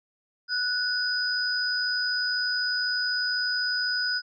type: tone pair together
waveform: sine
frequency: 1480 / 4978 Hz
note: F#6 / D#8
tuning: 0 / 0 cents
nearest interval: octave + major sixth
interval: 2100 cents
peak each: -27 dBFS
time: 0.48-4.22 s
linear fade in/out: 50 ms
effects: none